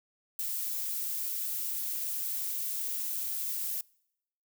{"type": "noise", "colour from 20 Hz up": "violet", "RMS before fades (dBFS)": -34, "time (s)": [0.39, 3.81], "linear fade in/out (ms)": 2, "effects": ["noise-tail reverb RT60 0.8 s tail -26 dB re dry"]}